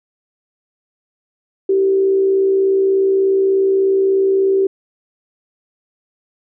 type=tone with frequency modulation; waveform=sine; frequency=386.7 Hz; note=G4; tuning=24 cents flat; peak=-11 dBFS; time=1.69-4.67 s; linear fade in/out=5 ms; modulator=63.4 Hz; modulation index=0.29; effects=none